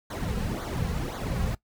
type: noise with flanger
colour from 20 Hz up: brown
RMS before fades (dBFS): -30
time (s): 0.1-1.55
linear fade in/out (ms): 5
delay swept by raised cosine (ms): 0.37 to 3.37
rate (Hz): 1.9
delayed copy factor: -0.8
effects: noise-tail reverb RT60 0.1 s tail -19 dB re dry